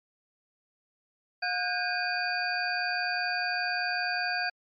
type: tone cluster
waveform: sine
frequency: 719 / 1466 / 1611 / 2468 / 4630 Hz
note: F#5 / F#6 / G6 / D#7 / D8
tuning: -50 / -16 / +47 / -15 / -25 cents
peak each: -33 / -36 / -31 / -35 / -35 dBFS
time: 1.42-4.5 s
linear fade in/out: 10 ms
effects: MP3 64 kbps